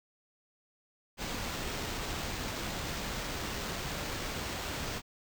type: noise with sample-and-hold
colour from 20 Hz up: pink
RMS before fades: -37 dBFS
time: 1.17-5.02 s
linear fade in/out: 50 ms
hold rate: 11025 Hz
effects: none